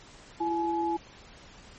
sine tone pair together, 336.4 / 847.7 Hz, E4 / G#5, +35 / +35 cents, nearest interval octave + major third, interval 1600 cents, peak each -29 / -28 dBFS, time 0.4-0.97 s, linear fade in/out 10 ms, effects pink hiss -51 dBFS RMS until 1.78 s + MP3 32 kbps

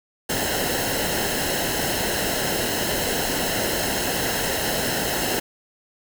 pink noise with comb filter, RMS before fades -24 dBFS, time 0.29-5.4 s, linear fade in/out 10 ms, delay 0.85 ms, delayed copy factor -0.7, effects none

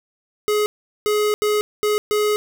square tone bursts at uneven times, 420.7 Hz, G#4, 22 cents sharp, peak -17 dBFS, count 5, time 0.48-0.66 / 1.06-1.34 / 1.42-1.61 / 1.83-1.98 / 2.11-2.36 s, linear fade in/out 0 ms, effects none

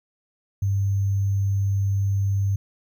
sine tone with sample-and-hold, 98.7 Hz, G2, 12 cents sharp, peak -19 dBFS, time 0.62-2.56 s, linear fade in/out 5 ms, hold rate 6300 Hz, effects none

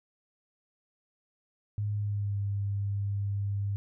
sine tone with pitch glide, 103.83 to 100.41 Hz, G#2 to G2, 0 to +42 cents, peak -28 dBFS, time 1.78-3.76 s, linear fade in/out 0 ms, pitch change -58 cents, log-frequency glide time 1.95-2.4 s, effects none

